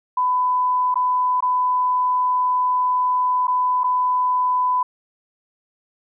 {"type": "tone with dropouts", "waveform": "sine", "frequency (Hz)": 1001, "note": "B5", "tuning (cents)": 23, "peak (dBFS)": -16, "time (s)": [0.17, 4.83], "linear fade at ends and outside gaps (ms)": 5, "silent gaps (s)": [[0.943, 0.956], [1.406, 1.424], [3.471, 3.479], [3.835, 3.841]], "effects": []}